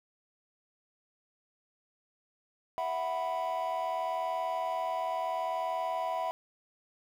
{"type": "chord", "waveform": "triangle", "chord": "E suspended second", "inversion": "none", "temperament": "equal", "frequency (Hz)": [659.3, 740, 987.8], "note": ["E5", "F#5", "B5"], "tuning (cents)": [0, 0, 0], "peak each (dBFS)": -32, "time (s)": [2.78, 6.31], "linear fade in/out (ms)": 0, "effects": ["tanh soft clip ceiling -24 dBFS", "10-bit"]}